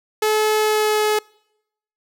sawtooth tone with pitch glide, 429.9 to 425.7 Hz, A4 to G#4, -40 to +43 cents, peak -12 dBFS, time 0.22-1.19 s, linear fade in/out 5 ms, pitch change -17 cents, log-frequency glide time 0.57-1.02 s, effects noise-tail reverb RT60 0.8 s tail -26 dB re dry

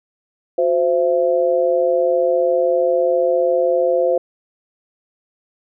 sine tone with amplitude modulation, 519 Hz, C5, 14 cents flat, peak -9 dBFS, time 0.58-4.18 s, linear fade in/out 5 ms, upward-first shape sine, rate 155 Hz, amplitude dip 95%, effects none

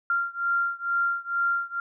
sine beating tone pair, 1386 / 1388.2 Hz, F6 / F6, -14 / -11 cents, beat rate 2.2 Hz, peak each -26 / -27 dBFS, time 0.1-1.8 s, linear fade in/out 2 ms, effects none

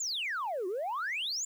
sine exponential two-way sweep, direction down then up, 7440 to 349.2 to 7440 Hz, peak -30 dBFS, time 0-1.45 s, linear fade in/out 5 ms, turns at 0.67 s, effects tanh soft clip ceiling -29 dBFS + 10-bit

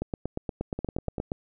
two click trains, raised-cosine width 2 ms, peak -18 / -16 dBFS, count 5 / 12, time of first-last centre 0.79-1.182 / 0.02-1.319 s, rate 10.2 / 8.47 Hz, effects none

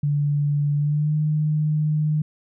sine tone with pitch glide, 145.4 to 152.54 Hz, D3 to D#3, -17 to -34 cents, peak -18 dBFS, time 0.03-2.22 s, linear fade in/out 5 ms, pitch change +83 cents, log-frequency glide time 0.76-1.15 s, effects none

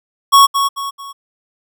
square tone with echo, 1108.7 Hz, C#6, in tune, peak -5 dBFS, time 0.32-0.47 s, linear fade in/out 20 ms, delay 220 ms, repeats 3, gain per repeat -8 dB, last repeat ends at 1.13 s, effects none

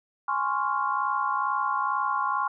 sine chord, Db major seventh, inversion second, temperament equal, 830.6 / 1046.5 / 1108.7 / 1396.9 Hz, Ab5 / C6 / Db6 / F6, 0 / 0 / 0 / 0 cents, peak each -31 / -28 / -28 / -32 dBFS, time 0.28-2.48 s, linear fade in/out 5 ms, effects none

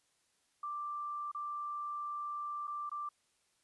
sine tone with dropouts, 1178 Hz, D6, 5 cents sharp, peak -37 dBFS, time 0.63-3.09 s, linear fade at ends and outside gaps 5 ms, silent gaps 1.316-1.347 / 2.672-2.677 / 2.895-2.915 s, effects white hiss -75 dBFS RMS until 3.63 s + resampled to 24000 Hz

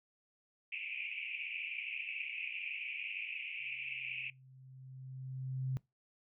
pink band-pass noise, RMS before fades -42 dBFS, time 0.72-4.3 s, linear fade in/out 2 ms, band 2300 to 2700 Hz, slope 96 dB/octave
sine tone with exponential growth, 130.81 Hz, C3, in tune, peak -32 dBFS, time 3.6-5.77 s, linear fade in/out 0 ms, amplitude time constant 470 ms
effects noise-tail reverb RT60 0.2 s tail -22 dB re dry

